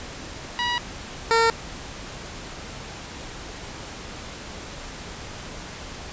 15% pulse tone pair in turn, 967 / 456.4 Hz, B5 / A#4, -37 / -37 cents, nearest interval octave + minor second, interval 1300 cents, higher first, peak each -16 / -10 dBFS, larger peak second, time 0.59-0.78 / 1.31-1.5 s, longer neither, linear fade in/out 0 ms, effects pink hiss -37 dBFS RMS until 6.12 s + resampled to 16000 Hz

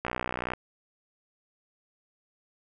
click train, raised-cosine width 0.5 ms, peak -15 dBFS, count 31, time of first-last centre 0.05-0.535 s, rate 61.8 Hz, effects none

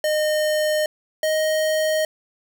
square tone pair in turn, 612 / 624.1 Hz, D#5 / D#5, -29 / +5 cents, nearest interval unison, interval 34 cents, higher second, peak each -19 dBFS, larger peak neither, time 0.04-0.86 / 1.23-2.05 s, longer neither, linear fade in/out 2 ms, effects none

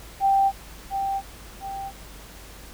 sine tone with echo, 784 Hz, G5, in tune, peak -16 dBFS, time 0.2-0.52 s, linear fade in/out 50 ms, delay 700 ms, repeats 2, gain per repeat -7 dB, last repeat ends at 1.92 s, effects added 50 Hz sine -45 dBFS peak until 2.73 s + pink hiss -45 dBFS RMS until 2.73 s

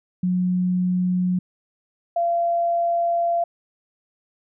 sine tone pair in turn, 181.4 / 684.9 Hz, F#3 / F5, -34 / -34 cents, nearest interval octave + major seventh, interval 2300 cents, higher second, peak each -18 dBFS, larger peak neither, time 0.23-1.39 / 2.16-3.44 s, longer second, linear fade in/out 5 ms, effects none

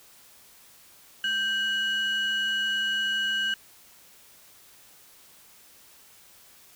sine tone pair together, 1568 / 2921 Hz, G6 / F#7, 0 / -23 cents, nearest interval major seventh, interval 1077 cents, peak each -25 dBFS, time 1.24-3.54 s, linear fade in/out 2 ms, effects tanh soft clip ceiling -21 dBFS + white hiss -54 dBFS RMS until 6.75 s

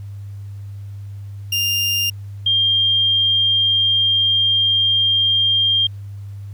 30% pulse / sine tone pair in turn, 2800 / 3201 Hz, F7 / G7, +4 / +36 cents, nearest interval major second, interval 232 cents, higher second, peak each -14 / -13 dBFS, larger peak second, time 1.52-2.1 / 2.46-5.87 s, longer second, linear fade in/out 5 ms, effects added 100 Hz sine -29 dBFS peak until 6.53 s + pink hiss -56 dBFS RMS until 6.53 s

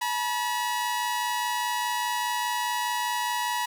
sawtooth tone pair together, 862.1 / 967 Hz, A5 / B5, -36 / -37 cents, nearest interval major second, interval 199 cents, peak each -29 / -23 dBFS, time 0.01-3.66 s, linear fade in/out 10 ms, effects none

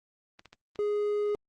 clicks, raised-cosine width 0.2 ms, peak -31 dBFS, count 4, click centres 0.394 / 0.457 / 0.53 / 0.758 s
triangle tone, 415.3 Hz, G#4, in tune, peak -24 dBFS, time 0.79-1.35 s, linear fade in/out 0 ms
effects Opus 24 kbps

